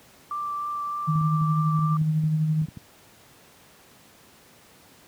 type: tone with vibrato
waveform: sine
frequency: 1174.7 Hz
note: D6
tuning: in tune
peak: -27 dBFS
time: 0.31-1.97 s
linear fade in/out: 2 ms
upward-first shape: triangle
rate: 3.3 Hz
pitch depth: 10 cents each way
type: tone with tremolo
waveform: sine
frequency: 155.9 Hz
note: D#3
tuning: 4 cents sharp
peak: -18 dBFS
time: 1.07-2.66 s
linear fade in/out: 20 ms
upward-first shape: sine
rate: 12 Hz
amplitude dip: 35%
type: clicks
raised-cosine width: 5 ms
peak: -23 dBFS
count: 9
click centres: 1.156 / 1.212 / 1.414 / 1.79 / 2.015 / 2.238 / 2.616 / 2.686 / 2.772 s
effects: pink hiss -53 dBFS RMS until 5.07 s + high-pass 100 Hz 12 dB/octave